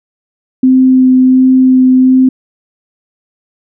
sine tone with vibrato, 258.1 Hz, C4, 23 cents flat, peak -3 dBFS, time 0.63-2.29 s, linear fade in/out 5 ms, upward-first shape sine, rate 1.4 Hz, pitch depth 9 cents each way, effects none

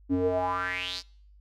square tone with band-pass filter sweep, 91 Hz, F#2, 28 cents flat, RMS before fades -28 dBFS, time 0.09-1.03 s, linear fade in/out 50 ms, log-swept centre 270 to 5200 Hz, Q 5.9, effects noise-tail reverb RT60 0.6 s tail -25 dB re dry + added 50 Hz sine -52 dBFS peak until 1.4 s

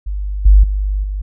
sine tone with level steps, 49.74 Hz, G1, 26 cents sharp, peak -18 / -3 / -14 / -18 dBFS, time 0.06-1.22 s, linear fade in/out 10 ms, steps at 0.45 / 0.63 / 1.03 s, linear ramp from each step 10 ms, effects none

